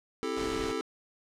square chord, A minor seventh, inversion first, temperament just, 264 / 330 / 396 / 440 Hz, C4 / E4 / G4 / A4, +16 / +2 / +18 / 0 cents, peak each -39 / -38 / -38 / -35 dBFS, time 0.23-0.81 s, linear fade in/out 0 ms
pink noise, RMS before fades -39 dBFS, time 0.36-0.73 s, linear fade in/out 20 ms
effects low-pass 7000 Hz 12 dB/octave

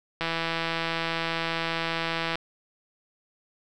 click train, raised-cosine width 0.3 ms, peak -12 dBFS, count 355, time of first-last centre 0.21-2.355 s, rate 165 Hz, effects none

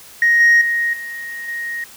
sine tone with level steps, 1873 Hz, A#6, 8 cents sharp, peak -9 / -6 / -15 / -26 / -22 dBFS, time 0.22-1.84 s, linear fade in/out 2 ms, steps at 0.4 / 0.61 / 0.93 / 1.48 s, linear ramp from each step 5 ms, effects tanh soft clip ceiling -6 dBFS + white hiss -41 dBFS RMS until 1.96 s

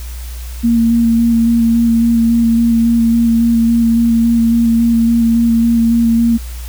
sine tone with vibrato, 231.1 Hz, A#3, 15 cents flat, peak -8 dBFS, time 0.63-6.38 s, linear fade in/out 20 ms, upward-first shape square, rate 3.6 Hz, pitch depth 14 cents each way, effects added 60 Hz sine -23 dBFS peak until 6.68 s + white hiss -36 dBFS RMS until 6.68 s

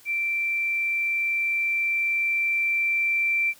sine tone with level ramp, 2347 Hz, D7, 2 cents flat, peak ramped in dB -23 to -20 dBFS, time 0.05-3.54 s, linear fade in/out 50 ms, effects white hiss -53 dBFS RMS until 3.59 s

